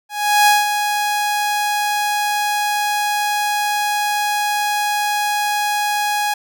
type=tone with ADSR envelope; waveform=sawtooth; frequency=830.6 Hz; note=G#5; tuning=in tune; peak=-5 dBFS; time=0.09-6.34 s; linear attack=380 ms; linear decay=180 ms; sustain=-8 dB; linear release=6 ms; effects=none